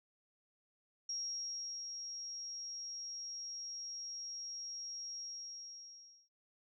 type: tone with ADSR envelope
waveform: sine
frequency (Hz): 5600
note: F8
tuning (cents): +4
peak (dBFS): -37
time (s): 1.09-6.29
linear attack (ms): 5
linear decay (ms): 750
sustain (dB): -5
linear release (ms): 1100
effects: none